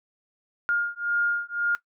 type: beating tone pair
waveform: sine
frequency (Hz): 1414 / 1415.9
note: F6 / F6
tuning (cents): +21 / +23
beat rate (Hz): 1.9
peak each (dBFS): -26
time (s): 0.69-1.75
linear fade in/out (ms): 0
effects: noise-tail reverb RT60 0.1 s tail -17 dB re dry